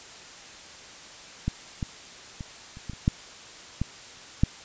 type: clicks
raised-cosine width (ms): 5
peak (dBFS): -13 / -16 / -23 / -30 / -21 / -29 / -8 / -13 / -6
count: 9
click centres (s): 1.48 / 1.828 / 2.408 / 2.771 / 2.897 / 2.934 / 3.079 / 3.816 / 4.435
effects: white hiss -45 dBFS RMS until 4.64 s + resampled to 16000 Hz